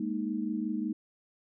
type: chord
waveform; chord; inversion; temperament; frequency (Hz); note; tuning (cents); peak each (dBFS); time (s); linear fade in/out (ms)
sine; Ab suspended second; none; equal; 207.7 / 233.1 / 311.1; Ab3 / Bb3 / Eb4; 0 / 0 / 0; -34; 0-0.93; 5
effects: none